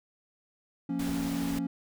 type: chord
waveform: triangle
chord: Bb minor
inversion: second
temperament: equal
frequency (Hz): 174.61 / 233.1 / 277.2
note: F3 / Bb3 / Db4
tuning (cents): 0 / 0 / 0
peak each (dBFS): -33 / -34 / -29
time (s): 0.89-1.67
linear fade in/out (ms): 5
type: noise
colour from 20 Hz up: pink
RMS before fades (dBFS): -40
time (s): 0.99-1.59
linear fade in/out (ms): 5
effects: none